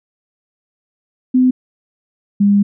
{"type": "tone pair in turn", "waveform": "sine", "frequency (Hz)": [254.6, 202.1], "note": ["C4", "G#3"], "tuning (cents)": [-47, -47], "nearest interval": "major third", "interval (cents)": 400, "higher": "first", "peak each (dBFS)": -8, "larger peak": "neither", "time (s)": [[1.34, 1.51], [2.4, 2.63]], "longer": "second", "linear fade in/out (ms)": 10, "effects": []}